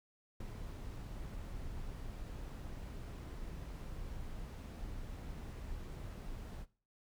brown noise with ADSR envelope, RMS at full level -42 dBFS, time 0.4-6.66 s, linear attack 6 ms, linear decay 19 ms, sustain -3 dB, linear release 47 ms, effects noise-tail reverb RT60 0.4 s tail -19 dB re dry

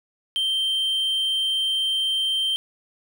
triangle tone, 3136 Hz, G7, in tune, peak -19 dBFS, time 0.36-2.56 s, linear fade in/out 0 ms, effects none

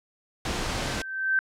pink noise, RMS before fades -29 dBFS, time 0.45-1.02 s, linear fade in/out 2 ms
sine tone with exponential growth, 1552 Hz, G6, 18 cents flat, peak -18 dBFS, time 0.56-1.39 s, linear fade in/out 1 ms, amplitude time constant 180 ms
effects low-pass 7000 Hz 12 dB/octave

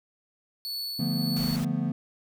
45% pulse tone with tremolo, 4435 Hz, C#8, in tune, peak -30 dBFS, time 0.65-1.56 s, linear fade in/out 0 ms, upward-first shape sine, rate 1.8 Hz, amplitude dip 30%
triangle chord, B half-diminished seventh, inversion first, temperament equal with one note detuned, 146.83 / 174.61 / 223.1 / 246.9 Hz, D3 / F3 / A3 / B3, 0 / 0 / +24 / 0 cents, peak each -29 dBFS, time 0.99-1.92 s, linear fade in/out 5 ms
pink noise, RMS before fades -39 dBFS, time 1.36-1.65 s, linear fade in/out 5 ms
effects none

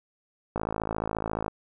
click train, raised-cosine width 1 ms, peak -15 dBFS, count 51, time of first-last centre 0.56-1.481 s, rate 54.3 Hz, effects none

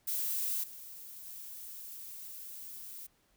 violet noise with level steps, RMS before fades -34 / -48 / -46 dBFS, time 0.07-3.07 s, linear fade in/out 10 ms, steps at 0.63 / 1.25 s, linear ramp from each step 10 ms, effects pink hiss -71 dBFS RMS until 3.36 s

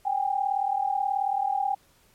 sine tone pair together, 776 / 814.5 Hz, G5 / G#5, -18 / -34 cents, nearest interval minor second, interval 84 cents, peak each -26 dBFS, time 0.05-1.75 s, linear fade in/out 10 ms, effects pink hiss -61 dBFS RMS until 2.14 s + MP3 64 kbps

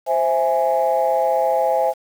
sine chord, C augmented, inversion none, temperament equal, 523.3 / 659.3 / 830.6 Hz, C5 / E5 / G#5, 0 / 0 / 0 cents, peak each -19 dBFS, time 0.06-1.94 s, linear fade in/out 50 ms, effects tanh soft clip ceiling -8 dBFS + 7-bit

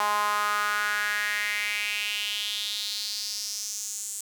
sawtooth tone with high-pass filter sweep, 207.7 Hz, G#3, in tune, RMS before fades -29 dBFS, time 0-4.21 s, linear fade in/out 2 ms, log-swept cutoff 950 to 7800 Hz, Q 4.3, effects 8-bit

